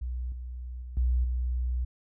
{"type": "tone with level steps", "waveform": "sine", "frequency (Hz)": 61.74, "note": "B1", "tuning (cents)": 0, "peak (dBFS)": [-30, -35, -37, -22, -26], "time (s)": [0.01, 1.85], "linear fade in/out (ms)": 10, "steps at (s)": [0.32, 0.82, 0.97, 1.24], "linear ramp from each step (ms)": 2, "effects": []}